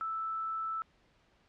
sine tone, 1318 Hz, E6, 1 cent flat, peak -33 dBFS, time 0.01-0.82 s, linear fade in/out 0 ms, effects pink hiss -68 dBFS RMS until 1.48 s + low-pass 4000 Hz 12 dB/octave

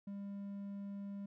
triangle tone, 200 Hz, G3, 35 cents sharp, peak -40 dBFS, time 0.07-1.26 s, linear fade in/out 5 ms, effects none

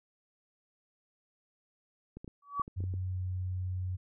clicks, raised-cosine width 3 ms, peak -31 dBFS, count 8, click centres 2.17 / 2.245 / 2.278 / 2.597 / 2.679 / 2.805 / 2.839 / 2.939 s
sine tone with exponential growth, 1140 Hz, C#6, 48 cents sharp, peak -25 dBFS, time 2.42-2.62 s, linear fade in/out 5 ms, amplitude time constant 42 ms
sine tone with pitch glide, 92.5 to 91.91 Hz, F#2 to F#2, 0 to -11 cents, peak -32 dBFS, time 2.76-3.97 s, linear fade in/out 20 ms, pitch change -11 cents, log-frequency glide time 3.11-3.17 s
effects none

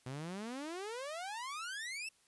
sawtooth exponential sweep, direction up, 123.47 to 2722 Hz, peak -37 dBFS, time 0.06-2.09 s, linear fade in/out 5 ms, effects white hiss -70 dBFS RMS until 2.27 s + resampled to 24000 Hz

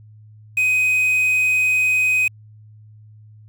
triangle tone with quantisation, 2510 Hz, D#7, 15 cents sharp, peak -13 dBFS, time 0.57-2.28 s, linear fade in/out 5 ms, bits 6, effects added 107 Hz sine -42 dBFS peak until 3.48 s

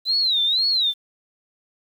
sine tone with vibrato, 3938 Hz, B7, 6 cents flat, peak -17 dBFS, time 0.05-0.94 s, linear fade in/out 50 ms, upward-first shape sine, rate 2 Hz, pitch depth 180 cents each way, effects 8-bit

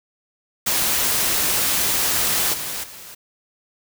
white noise with level steps, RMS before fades -20 / -28 / -39 dBFS, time 0.66-3.15 s, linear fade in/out 10 ms, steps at 2.53 / 2.83 s, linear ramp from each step 10 ms, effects none

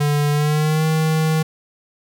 square tone with pitch glide, 146.5 to 157.92 Hz, D3 to D#3, -4 to +26 cents, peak -16 dBFS, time 0-1.43 s, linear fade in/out 10 ms, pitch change +130 cents, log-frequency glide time 0.31-0.85 s, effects none

